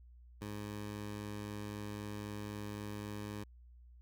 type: tone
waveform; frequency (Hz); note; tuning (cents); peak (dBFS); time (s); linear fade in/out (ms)
15% pulse; 103.83; G#2; 0; -35; 0.41-3.44; 10
effects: added 60 Hz sine -55 dBFS peak until 4.01 s